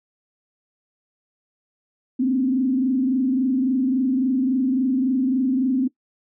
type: tone with frequency modulation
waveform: sine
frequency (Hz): 260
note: C4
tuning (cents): -11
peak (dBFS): -17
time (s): 2.19-5.88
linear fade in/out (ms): 10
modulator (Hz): 23.6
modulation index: 0.77
effects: noise-tail reverb RT60 0.1 s tail -19 dB re dry